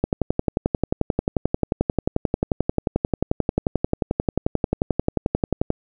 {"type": "click train", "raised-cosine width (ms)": 2, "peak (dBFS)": -5, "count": 65, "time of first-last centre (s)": [0.04, 5.704], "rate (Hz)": 11.3, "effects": []}